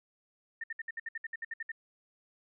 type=tone bursts; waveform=sine; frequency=1817 Hz; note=A#6; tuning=45 cents flat; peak=-35 dBFS; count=13; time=0.61-1.718 s; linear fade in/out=5 ms; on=28 ms; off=62 ms; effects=none